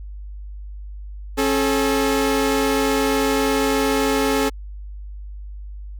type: tone pair together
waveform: sawtooth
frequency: 271.4 / 431.2 Hz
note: C#4 / A4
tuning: -36 / -35 cents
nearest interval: minor sixth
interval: 801 cents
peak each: -16 dBFS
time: 1.37-4.5 s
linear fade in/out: 20 ms
effects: added 50 Hz sine -31 dBFS peak until 5.99 s